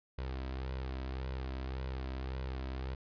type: tone with flanger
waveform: sawtooth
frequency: 65.2 Hz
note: C2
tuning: 5 cents flat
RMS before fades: -39 dBFS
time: 0.18-2.95 s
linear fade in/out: 5 ms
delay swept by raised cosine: 2 to 3.1 ms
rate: 1.8 Hz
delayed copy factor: +0.5
effects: resampled to 11025 Hz